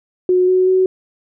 sine tone with pitch steps, 364.9 / 370.1 / 373.8 Hz, F#4 / F#4 / F#4, -24 / 0 / +18 cents, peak -10 dBFS, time 0.29-0.86 s, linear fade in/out 2 ms, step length 190 ms, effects none

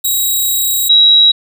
5% pulse / sine tone pair in turn, 3833 / 3864 Hz, A#7 / B7, +47 / -39 cents, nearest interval unison, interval 14 cents, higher second, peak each -4 dBFS, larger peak neither, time 0.04-0.89 / 0.89-1.32 s, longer first, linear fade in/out 10 ms, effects none

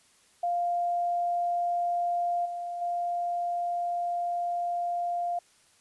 sine tone with level steps, 698.5 Hz, F5, in tune, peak -25 / -32 / -27 dBFS, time 0.43-5.39 s, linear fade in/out 5 ms, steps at 2.45 / 2.81 s, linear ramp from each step 10 ms, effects white hiss -62 dBFS RMS until 5.8 s + resampled to 24000 Hz

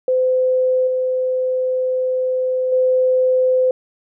sine tone with level steps, 512 Hz, C5, 38 cents flat, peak -13 / -16 / -12 dBFS, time 0.08-3.71 s, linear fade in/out 2 ms, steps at 0.87 / 2.72 s, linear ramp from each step 5 ms, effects none

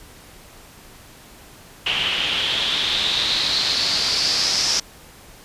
white noise with low-pass filter sweep, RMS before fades -21 dBFS, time 1.86-4.8 s, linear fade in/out 5 ms, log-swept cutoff 2900 to 5400 Hz, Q 5.7, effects pink hiss -45 dBFS RMS until 5.44 s + resampled to 32000 Hz

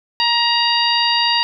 harmonic tone, 943 Hz, A#5, 20 cents sharp, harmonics 1 / 2 / 3 / 4 / 5, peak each -19 / -23 / -19 / -22 / -19 dBFS, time 0.2-1.43 s, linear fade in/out 0 ms, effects none

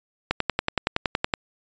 click train, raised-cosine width 0.3 ms, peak -5 dBFS, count 12, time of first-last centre 0.31-1.338 s, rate 10.7 Hz, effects resampled to 16000 Hz

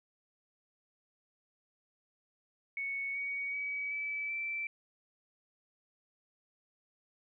sine tone with pitch steps, 2217 / 2245 / 2274 / 2303 / 2333 Hz, C#7 / C#7 / C#7 / D7 / D7, 0 / +21 / +44 / -34 / -12 cents, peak -34 dBFS, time 2.77-4.67 s, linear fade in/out 2 ms, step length 380 ms, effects none

